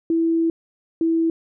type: tone pair in turn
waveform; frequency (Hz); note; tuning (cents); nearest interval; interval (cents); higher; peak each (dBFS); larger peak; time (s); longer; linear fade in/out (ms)
sine; 329.6 / 328.3; E4 / E4; 0 / -7; unison; 7; first; -16; neither; 0.1-0.5 / 1.01-1.3; first; 2
effects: none

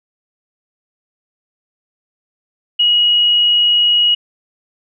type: tone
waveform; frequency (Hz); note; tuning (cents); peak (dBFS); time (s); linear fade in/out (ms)
sine; 2900; F#7; -35; -9; 2.79-4.15; 10
effects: none

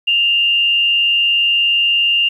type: tone with frequency modulation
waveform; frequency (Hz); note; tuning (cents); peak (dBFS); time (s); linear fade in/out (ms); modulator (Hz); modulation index
sine; 2800; F7; +4; -11; 0.07-2.29; 10; 143; 0.33
effects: 8-bit

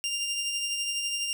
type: tone with tremolo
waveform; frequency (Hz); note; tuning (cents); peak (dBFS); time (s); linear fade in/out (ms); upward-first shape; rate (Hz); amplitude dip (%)
20% pulse; 2794; F7; 0; -22; 0.04-1.33; 0; triangle; 12; 40
effects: none

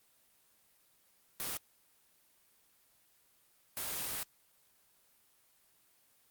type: noise bursts at uneven times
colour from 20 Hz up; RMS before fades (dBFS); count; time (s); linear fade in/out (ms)
white; -38; 2; 1.4-1.57 / 3.77-4.23; 0
effects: white hiss -69 dBFS RMS until 6.3 s + Opus 24 kbps

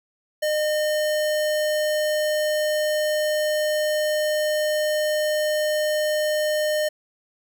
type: tone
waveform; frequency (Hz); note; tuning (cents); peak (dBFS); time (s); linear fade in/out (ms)
square; 609; D#5; -37; -21; 0.42-6.89; 10
effects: none

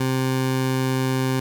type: tone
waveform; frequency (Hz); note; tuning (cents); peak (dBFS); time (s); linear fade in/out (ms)
20% pulse; 130.81; C3; 0; -15; 0-1.4; 5
effects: none

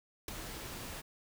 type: noise with ADSR envelope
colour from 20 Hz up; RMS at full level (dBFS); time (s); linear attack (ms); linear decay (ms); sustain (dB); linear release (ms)
pink; -36; 0.28-1.02; 3; 10; -8; 21
effects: none

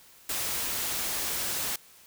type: noise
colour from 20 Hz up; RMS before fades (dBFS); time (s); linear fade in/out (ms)
white; -31; 0.29-1.76; 5
effects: white hiss -55 dBFS RMS until 2.06 s

